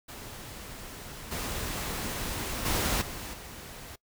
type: noise with level steps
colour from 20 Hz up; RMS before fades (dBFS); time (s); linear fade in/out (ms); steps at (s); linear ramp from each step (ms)
pink; -43 / -34 / -28 / -39 / -44; 0.08-3.96; 10; 1.31 / 2.65 / 3.01 / 3.33; 10
effects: noise-tail reverb RT60 0.1 s tail -22 dB re dry